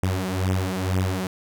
sawtooth beating tone pair, 92.5 / 94.6 Hz, F#2 / F#2, 0 / +39 cents, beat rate 2.1 Hz, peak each -21 dBFS, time 0.03-1.27 s, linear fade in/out 0 ms, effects none

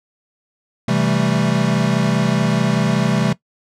square chord, A minor seventh, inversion first, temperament equal with one note detuned, 130.81 / 164.81 / 196 / 220.8 Hz, C3 / E3 / G3 / A3, 0 / 0 / 0 / +6 cents, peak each -21 dBFS, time 0.88-3.33 s, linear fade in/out 5 ms, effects noise-tail reverb RT60 0.1 s tail -19 dB re dry + low-pass 7000 Hz 12 dB/octave

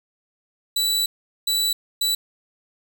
sawtooth tone bursts at uneven times, 3951 Hz, B7, in tune, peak -16 dBFS, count 3, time 0.76-1.06 / 1.47-1.73 / 2.01-2.15 s, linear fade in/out 5 ms, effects none

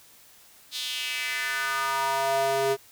square tone with high-pass filter sweep, 135.9 Hz, C#3, 34 cents flat, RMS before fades -27 dBFS, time 0.71-2.77 s, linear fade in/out 50 ms, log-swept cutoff 3900 to 440 Hz, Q 3.2, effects white hiss -54 dBFS RMS until 2.91 s

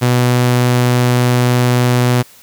sawtooth tone, 123.47 Hz, B2, in tune, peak -6 dBFS, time 0.01-2.23 s, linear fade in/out 20 ms, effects white hiss -43 dBFS RMS until 2.42 s

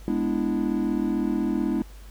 triangle chord, E dominant seventh, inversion first, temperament equal, 207.7 / 246.9 / 293.7 / 329.6 Hz, G#3 / B3 / D4 / E4, 0 / 0 / 0 / 0 cents, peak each -26 dBFS, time 0.08-1.82 s, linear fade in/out 0 ms, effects added 50 Hz sine -41 dBFS peak until 2.1 s + pink hiss -53 dBFS RMS until 2.1 s

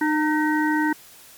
harmonic tone with a mistuned harmonic, 305.5 Hz, D#4, 32 cents flat, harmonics 1 / 3 / 5 / 6, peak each -20 / -25 / -27 / -28 dBFS, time 0.01-0.93 s, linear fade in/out 5 ms, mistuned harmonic 6, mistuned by +56 cents, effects white hiss -47 dBFS RMS until 1.37 s + MP3 96 kbps

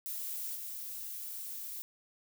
violet noise with level steps, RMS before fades -39 / -42 dBFS, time 0.06-1.82 s, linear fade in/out 0 ms, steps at 0.54 s, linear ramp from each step 20 ms, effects none

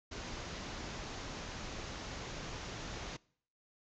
pink low-pass noise, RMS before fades -44 dBFS, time 0.11-3.17 s, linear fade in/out 10 ms, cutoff 7000 Hz, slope 96 dB/octave, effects noise-tail reverb RT60 0.6 s tail -24 dB re dry

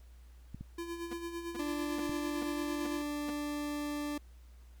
clicks, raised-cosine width 5 ms, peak -30 dBFS, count 3, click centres 0.546 / 0.61 / 2.095 s
square tone with tremolo, 340 Hz, F4, 46 cents flat, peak -37 dBFS, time 0.78-3.02 s, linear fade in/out 5 ms, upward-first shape sine, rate 8.9 Hz, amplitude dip 55%
sawtooth tone bursts, 241.6 Hz, B3, 38 cents flat, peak -37 dBFS, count 6, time 1.11-3.304 s, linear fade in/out 5 ms, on 24 ms, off 410 ms
40% pulse tone, 293.7 Hz, D4, in tune, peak -34 dBFS, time 1.59-4.18 s, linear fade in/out 5 ms
effects added 60 Hz sine -52 dBFS peak until 4.8 s + pink hiss -68 dBFS RMS until 4.8 s

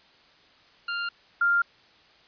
sawtooth / sine tone pair in turn, 1396.9 / 1396.9 Hz, F6 / F6, 0 / 0 cents, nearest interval unison, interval 0 cents, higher neither, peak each -24 / -19 dBFS, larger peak second, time 0.88-1.09 / 1.41-1.62 s, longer neither, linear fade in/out 5 ms, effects white hiss -57 dBFS RMS until 2.27 s + resampled to 11025 Hz

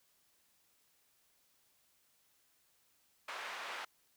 white band-pass noise, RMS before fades -44 dBFS, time 3.28-3.85 s, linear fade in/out 5 ms, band 720 to 2000 Hz, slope 12 dB/octave, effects white hiss -73 dBFS RMS until 4.16 s

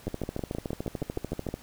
two click trains, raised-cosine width 2 ms, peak -18 / -18 dBFS, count 10 / 21, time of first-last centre 0.08-1.488 / 0.07-1.541 s, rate 6.39 / 13.6 Hz, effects pink hiss -52 dBFS RMS until 1.62 s

